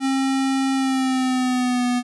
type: tone with pitch glide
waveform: square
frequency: 268.2 to 245.9 Hz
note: C4 to B3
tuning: +43 to -7 cents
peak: -19 dBFS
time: 0-2.03 s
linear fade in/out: 50 ms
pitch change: -150 cents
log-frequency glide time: 0.74-1.85 s
effects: resampled to 24000 Hz